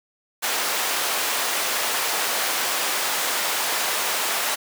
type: high-pass noise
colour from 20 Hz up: pink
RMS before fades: -24 dBFS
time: 0.42-4.56 s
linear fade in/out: 20 ms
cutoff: 690 Hz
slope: 12 dB/octave
effects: none